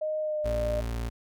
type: tone with pitch glide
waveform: sine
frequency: 618 to 602.1 Hz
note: D#5 to D5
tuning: -12 to +43 cents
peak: -27 dBFS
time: 0.01-0.81 s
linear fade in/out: 10 ms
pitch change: -45 cents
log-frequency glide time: 0.2-0.48 s
type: tone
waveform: 35% pulse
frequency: 57.6 Hz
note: A#1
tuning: 20 cents flat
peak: -28 dBFS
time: 0.44-1.1 s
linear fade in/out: 20 ms
effects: none